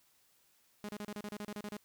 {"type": "tone bursts", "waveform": "sawtooth", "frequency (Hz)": 207.7, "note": "G#3", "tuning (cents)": 0, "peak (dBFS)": -36, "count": 12, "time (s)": [0.84, 1.767], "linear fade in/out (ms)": 0, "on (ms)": 47, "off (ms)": 33, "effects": ["white hiss -70 dBFS RMS until 1.84 s"]}